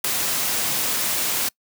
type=noise with ADSR envelope; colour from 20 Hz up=white; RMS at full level=-19 dBFS; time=0.04-1.49 s; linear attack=6 ms; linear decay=5 ms; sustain=-4 dB; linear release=7 ms; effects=noise-tail reverb RT60 0.1 s tail -25 dB re dry + high-pass 100 Hz 12 dB/octave